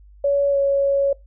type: tone with pitch glide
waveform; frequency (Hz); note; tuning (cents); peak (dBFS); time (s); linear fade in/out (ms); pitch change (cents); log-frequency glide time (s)
sine; 564 to 556.2; C#5 to C#5; +30 to +6; -15; 0.24-1.13; 5; -24; 0.5-0.57
effects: noise-tail reverb RT60 0.2 s tail -22 dB re dry + added 50 Hz sine -44 dBFS peak until 1.26 s